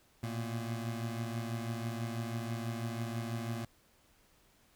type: beating tone pair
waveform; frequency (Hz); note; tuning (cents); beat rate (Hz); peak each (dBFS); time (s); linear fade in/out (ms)
25% pulse; 114.2 / 120.3; A#2 / B2; -35 / -45; 6.1; -33 / -38; 0.23-3.65; 5
effects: pink hiss -67 dBFS RMS until 4.75 s